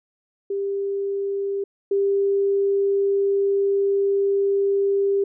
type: tone pair in turn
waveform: sine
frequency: 396.8 / 396.8 Hz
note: G4 / G4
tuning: +21 / +21 cents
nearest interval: unison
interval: 0 cents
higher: neither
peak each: -22 / -17 dBFS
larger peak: second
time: 0.5-1.64 / 1.91-5.24 s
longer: second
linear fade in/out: 5 ms
effects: none